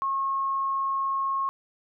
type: tone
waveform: sine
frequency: 1086 Hz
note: C#6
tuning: 36 cents flat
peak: -24 dBFS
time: 0.02-1.49 s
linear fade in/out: 0 ms
effects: none